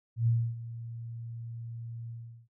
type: tone with ADSR envelope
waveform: sine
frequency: 116.1 Hz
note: A#2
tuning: 7 cents flat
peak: -22 dBFS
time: 0.16-2.48 s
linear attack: 110 ms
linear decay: 280 ms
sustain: -16 dB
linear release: 390 ms
effects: noise-tail reverb RT60 0.1 s tail -21 dB re dry